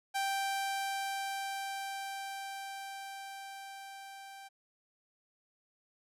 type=tone with level ramp; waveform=sawtooth; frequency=784 Hz; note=G5; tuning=in tune; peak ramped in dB=-27 to -44 dBFS; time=0.14-4.49 s; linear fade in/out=20 ms; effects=resampled to 32000 Hz